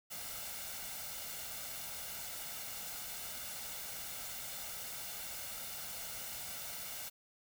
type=noise with comb filter; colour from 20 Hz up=white; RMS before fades=-44 dBFS; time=0.1-7.1 s; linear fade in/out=20 ms; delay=1.4 ms; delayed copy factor=+0.55; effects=none